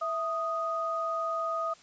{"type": "tone pair together", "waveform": "sine", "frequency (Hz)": [659.3, 1244.5], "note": ["E5", "D#6"], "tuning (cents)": [0, 0], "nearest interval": "major seventh", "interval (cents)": 1100, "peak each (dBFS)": [-33, -30], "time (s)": [0.01, 1.74], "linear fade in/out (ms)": 10, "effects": ["white hiss -56 dBFS RMS until 1.82 s", "resampled to 16000 Hz"]}